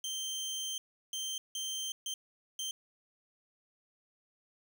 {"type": "tone bursts at uneven times", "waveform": "25% pulse", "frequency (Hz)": 3136, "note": "G7", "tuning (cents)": 0, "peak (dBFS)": -32, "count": 5, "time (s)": [[0.04, 0.78], [1.13, 1.38], [1.55, 1.92], [2.06, 2.14], [2.59, 2.71]], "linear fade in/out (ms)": 2, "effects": []}